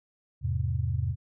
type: chord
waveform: sine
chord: E augmented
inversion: none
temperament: just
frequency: 82.41 / 103.01 / 128.76 Hz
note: E2 / G#2 / B#2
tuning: 0 / -14 / -27 cents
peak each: -30 dBFS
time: 0.41-1.16 s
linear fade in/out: 50 ms
effects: none